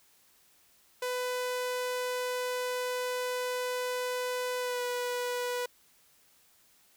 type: tone with pitch glide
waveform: sawtooth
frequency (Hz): 499.2 to 491.5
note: B4 to B4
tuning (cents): +19 to -8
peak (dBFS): -27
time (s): 1.02-5.66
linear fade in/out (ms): 5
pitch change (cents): -27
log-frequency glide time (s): 4.59-4.82
effects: white hiss -64 dBFS RMS until 6.96 s